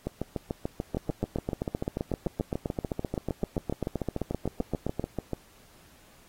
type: two click trains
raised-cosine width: 2 ms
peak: -15 / -16 dBFS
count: 32 / 37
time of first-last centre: 0.97-4.996 / 0.07-5.333 s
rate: 7.7 / 6.84 Hz
effects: pink hiss -58 dBFS RMS until 6.28 s + AAC 48 kbps

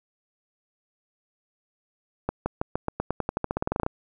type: accelerating click train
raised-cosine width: 1 ms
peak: -11 dBFS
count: 20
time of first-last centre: 2.29-3.864 s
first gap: 170 ms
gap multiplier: 0.91
effects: none

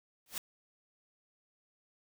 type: noise with exponential growth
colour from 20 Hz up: white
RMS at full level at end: -33 dBFS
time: 0.26-0.38 s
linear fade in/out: 2 ms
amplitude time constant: 25 ms
effects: none

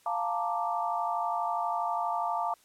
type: chord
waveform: sine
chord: Bb major seventh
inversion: second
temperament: equal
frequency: 698.5 / 880 / 932.3 / 1174.7 Hz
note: F5 / A5 / Bb5 / D6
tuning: 0 / 0 / 0 / 0 cents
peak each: -32 / -33 / -35 / -34 dBFS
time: 0.06-2.54 s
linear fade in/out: 2 ms
effects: white hiss -63 dBFS RMS until 2.64 s + low-pass 12000 Hz 12 dB/octave

